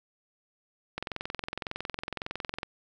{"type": "click train", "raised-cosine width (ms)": 0.3, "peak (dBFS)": -17, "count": 37, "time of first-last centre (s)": [0.98, 2.631], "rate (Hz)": 21.8, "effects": []}